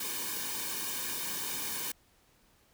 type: noise with comb filter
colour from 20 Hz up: white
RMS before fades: -36 dBFS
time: 0-1.92 s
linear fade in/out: 5 ms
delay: 1.5 ms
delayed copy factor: -0.85
effects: pink hiss -66 dBFS RMS until 2.73 s